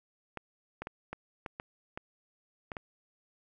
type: clicks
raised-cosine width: 0.5 ms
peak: -23 dBFS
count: 9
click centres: 0.373 / 0.82 / 0.871 / 1.13 / 1.462 / 1.599 / 1.975 / 2.718 / 2.768 s
effects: none

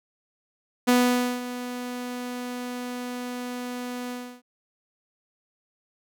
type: tone with ADSR envelope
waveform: sawtooth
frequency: 246.9 Hz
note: B3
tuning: in tune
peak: -12 dBFS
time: 0.87-4.42 s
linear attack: 18 ms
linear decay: 510 ms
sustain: -15 dB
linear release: 310 ms
effects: none

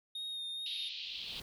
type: tone with vibrato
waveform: triangle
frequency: 3700 Hz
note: A#7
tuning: 14 cents flat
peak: -37 dBFS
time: 0.15-0.89 s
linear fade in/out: 5 ms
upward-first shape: sine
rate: 2.3 Hz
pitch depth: 20 cents each way
type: band-pass noise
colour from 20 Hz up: pink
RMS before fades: -43 dBFS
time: 0.66-1.4 s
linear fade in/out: 2 ms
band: 2800 to 4300 Hz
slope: 48 dB/octave
type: noise with exponential growth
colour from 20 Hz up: pink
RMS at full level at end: -49 dBFS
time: 0.82-1.42 s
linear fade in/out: 2 ms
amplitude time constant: 130 ms
effects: none

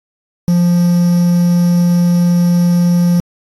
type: tone with quantisation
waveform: triangle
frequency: 174.61 Hz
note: F3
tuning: in tune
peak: -6 dBFS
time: 0.48-3.2 s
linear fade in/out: 0 ms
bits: 5
effects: AAC 48 kbps

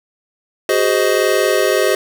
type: chord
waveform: square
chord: Ab dominant seventh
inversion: third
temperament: just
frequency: 373.8 / 415.3 / 519.1 / 623 Hz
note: Gb4 / Ab4 / C5 / Eb5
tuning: +18 / 0 / -14 / +2 cents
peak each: -19 dBFS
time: 0.69-1.95 s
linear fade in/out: 2 ms
effects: none

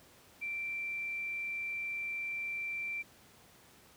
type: tone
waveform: sine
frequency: 2349 Hz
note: D7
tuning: in tune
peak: -35 dBFS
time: 0.41-3.03 s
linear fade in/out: 20 ms
effects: pink hiss -60 dBFS RMS until 3.96 s + high-pass 80 Hz 12 dB/octave

